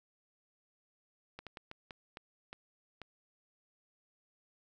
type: slowing click train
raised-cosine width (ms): 0.3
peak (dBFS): -29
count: 8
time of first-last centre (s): 1.39-3.017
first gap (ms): 77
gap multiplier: 1.36
effects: none